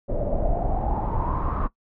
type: noise with low-pass filter sweep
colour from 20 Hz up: brown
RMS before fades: -24 dBFS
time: 0.08-1.68 s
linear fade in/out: 20 ms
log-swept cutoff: 550 to 1200 Hz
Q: 7
effects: noise-tail reverb RT60 0.1 s tail -18 dB re dry